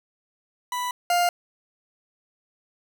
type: tone pair in turn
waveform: 40% pulse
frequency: 987.8 / 702.4 Hz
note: B5 / F5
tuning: 0 / +10 cents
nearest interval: tritone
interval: 590 cents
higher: first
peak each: -25 / -18 dBFS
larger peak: second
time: 0.72-0.91 / 1.1-1.29 s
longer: neither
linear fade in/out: 2 ms
effects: none